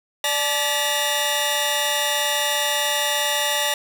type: tone cluster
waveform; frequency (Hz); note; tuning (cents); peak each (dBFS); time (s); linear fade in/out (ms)
sawtooth; 586 / 864 / 1941 / 2850 / 3591; D5 / A5 / B6 / F7 / A7; -4 / -32 / -31 / +34 / +35; -23; 0.24-3.74; 2
effects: none